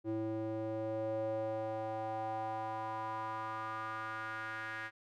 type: tone with band-pass filter sweep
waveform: square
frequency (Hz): 110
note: A2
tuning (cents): 0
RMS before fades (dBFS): -39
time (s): 0.04-4.91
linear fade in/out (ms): 50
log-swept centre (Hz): 380 to 1700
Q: 4.1
effects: none